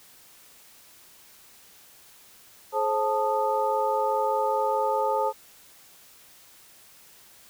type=tone cluster; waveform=sine; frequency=426.1 / 531 / 879 / 1235 Hz; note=G#4 / C5 / A5 / D#6; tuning=+44 / +25 / -2 / -13 cents; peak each=-30 / -27 / -25 / -32 dBFS; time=2.72-5.33 s; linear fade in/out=50 ms; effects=white hiss -53 dBFS RMS until 7.49 s